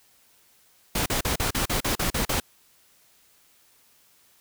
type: noise bursts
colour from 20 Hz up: pink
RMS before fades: -25 dBFS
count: 10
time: 0.95-2.401 s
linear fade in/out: 5 ms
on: 110 ms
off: 39 ms
effects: white hiss -60 dBFS RMS until 4.4 s